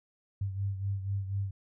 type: beating tone pair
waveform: sine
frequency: 97.8 / 101.9 Hz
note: G2 / G#2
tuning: -4 / -32 cents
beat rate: 4.1 Hz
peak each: -31 / -38 dBFS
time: 0.41-1.51 s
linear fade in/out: 5 ms
effects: none